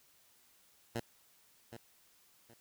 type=tone with echo; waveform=10% pulse; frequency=116.54 Hz; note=A#2; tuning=in tune; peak=-27 dBFS; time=0.95-1 s; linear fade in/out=5 ms; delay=770 ms; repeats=2; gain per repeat=-11 dB; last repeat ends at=2.54 s; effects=white hiss -67 dBFS RMS until 2.6 s